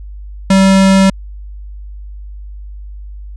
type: tone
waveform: square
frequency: 192.6 Hz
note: G3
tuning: 30 cents flat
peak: -6 dBFS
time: 0.5-1.1 s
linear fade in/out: 5 ms
effects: added 50 Hz sine -26 dBFS peak until 3.36 s + resampled to 22050 Hz